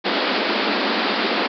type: band-pass noise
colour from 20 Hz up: pink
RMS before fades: -21 dBFS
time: 0.04-1.48 s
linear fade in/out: 20 ms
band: 200 to 4900 Hz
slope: 96 dB/octave
effects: none